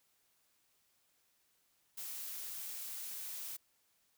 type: noise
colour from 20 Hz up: blue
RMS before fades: -44 dBFS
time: 1.97-3.57 s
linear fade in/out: 10 ms
effects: white hiss -75 dBFS RMS until 4.17 s